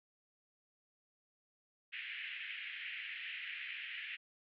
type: band-pass noise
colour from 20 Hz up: pink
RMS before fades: -45 dBFS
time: 1.92-4.17 s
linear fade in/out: 20 ms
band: 1800 to 3000 Hz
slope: 48 dB/octave
effects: none